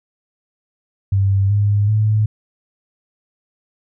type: tone with pitch steps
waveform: sine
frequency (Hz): 98 / 102.58 / 107.36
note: G2 / G#2 / A2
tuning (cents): 0 / -21 / -42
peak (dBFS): -12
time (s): 1.12-2.26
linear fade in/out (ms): 5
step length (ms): 380
effects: none